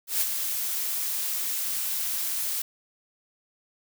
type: noise with ADSR envelope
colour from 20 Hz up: blue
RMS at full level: -23 dBFS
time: 0.07-2.62 s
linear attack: 140 ms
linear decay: 32 ms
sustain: -6 dB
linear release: 5 ms
effects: none